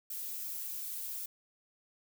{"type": "noise with flanger", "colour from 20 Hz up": "violet", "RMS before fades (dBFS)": -40, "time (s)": [0.1, 1.26], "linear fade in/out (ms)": 5, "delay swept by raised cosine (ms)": [1, 4.8], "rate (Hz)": 2.7, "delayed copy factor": -0.75, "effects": []}